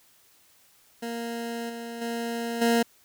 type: tone with level steps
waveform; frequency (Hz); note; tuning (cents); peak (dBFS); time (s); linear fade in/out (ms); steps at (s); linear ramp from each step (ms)
20% pulse; 233.1; A#3; 0; -26 / -30 / -24 / -15; 1.02-2.83; 10; 1.69 / 2.01 / 2.61; 10
effects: white hiss -60 dBFS RMS until 3.04 s